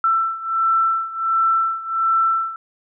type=beating tone pair; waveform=sine; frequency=1335 / 1336.4 Hz; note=E6 / E6; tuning=+22 / +23 cents; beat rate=1.4 Hz; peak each=-18 / -21 dBFS; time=0.04-2.56 s; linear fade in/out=2 ms; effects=none